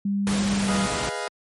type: tone with pitch glide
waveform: sine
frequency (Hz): 199.8 to 195.35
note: G3 to G3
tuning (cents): +33 to -6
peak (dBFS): -21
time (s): 0.05-0.86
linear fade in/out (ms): 5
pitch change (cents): -39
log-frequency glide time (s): 0.52-0.74
type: noise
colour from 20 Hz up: pink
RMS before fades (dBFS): -28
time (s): 0.27-1.09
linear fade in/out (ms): 0
type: chord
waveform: 20% pulse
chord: F half-diminished seventh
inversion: first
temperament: equal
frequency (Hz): 415.3 / 493.9 / 622.3 / 698.5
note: Ab4 / Cb5 / Eb5 / F5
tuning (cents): 0 / 0 / 0 / 0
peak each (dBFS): -28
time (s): 0.68-1.28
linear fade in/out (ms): 2
effects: high-pass 60 Hz 12 dB/octave + MP3 48 kbps